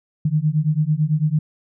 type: beating tone pair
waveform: sine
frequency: 148.8 / 157.8 Hz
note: D3 / D#3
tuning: +23 / +25 cents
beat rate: 9 Hz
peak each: -19 dBFS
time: 0.25-1.39 s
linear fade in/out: 5 ms
effects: none